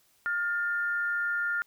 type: tone pair together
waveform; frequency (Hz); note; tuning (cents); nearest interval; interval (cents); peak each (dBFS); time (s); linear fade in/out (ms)
sine; 1413.2 / 1788; F6 / A6; +20 / +27; major third; 407; -27 / -35; 0.26-1.62; 0
effects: white hiss -66 dBFS RMS until 1.66 s